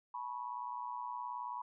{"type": "tone with amplitude modulation", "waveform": "sine", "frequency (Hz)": 978, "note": "B5", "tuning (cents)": -17, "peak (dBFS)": -35, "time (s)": [0.14, 1.62], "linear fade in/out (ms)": 5, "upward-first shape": "sine", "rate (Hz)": 119, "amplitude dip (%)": 90, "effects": []}